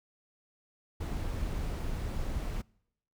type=noise; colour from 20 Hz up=brown; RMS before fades=-34 dBFS; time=1-2.62 s; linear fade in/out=10 ms; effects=noise-tail reverb RT60 0.8 s tail -26 dB re dry